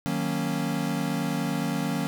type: chord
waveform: square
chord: D# minor seventh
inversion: none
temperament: equal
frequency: 155.56 / 185 / 233.1 / 277.2 Hz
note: D#3 / F#3 / A#3 / C#4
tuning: 0 / 0 / 0 / 0 cents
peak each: -32 dBFS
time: 0.06-2.07 s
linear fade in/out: 0 ms
effects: none